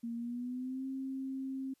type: tone with pitch glide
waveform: sine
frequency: 233.1 to 266.2 Hz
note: A#3 to C4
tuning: 0 to +30 cents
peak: -36 dBFS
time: 0.03-1.74 s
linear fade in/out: 10 ms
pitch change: +230 cents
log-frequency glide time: 0.15-0.86 s
effects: white hiss -75 dBFS RMS until 1.8 s + resampled to 32000 Hz